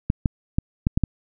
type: clicks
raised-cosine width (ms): 5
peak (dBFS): -6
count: 6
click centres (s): 0.101 / 0.258 / 0.585 / 0.869 / 0.975 / 1.037
effects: none